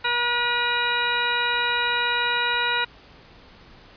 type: harmonic tone with a mistuned harmonic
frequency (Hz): 480.5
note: B4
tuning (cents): -48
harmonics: 1 / 2 / 3 / 4 / 5 / 6 / 8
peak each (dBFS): -34 / -27 / -25 / -30 / -29 / -31 / -28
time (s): 0.04-2.85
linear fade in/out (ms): 10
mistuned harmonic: 5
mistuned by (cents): +29
effects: pink hiss -49 dBFS RMS until 3.96 s + resampled to 11025 Hz